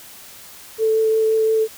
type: tone with vibrato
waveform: sine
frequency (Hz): 441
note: A4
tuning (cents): +4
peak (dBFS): -14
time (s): 0.78-1.68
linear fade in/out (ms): 50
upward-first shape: triangle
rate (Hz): 5.7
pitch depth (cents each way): 10
effects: white hiss -41 dBFS RMS until 1.77 s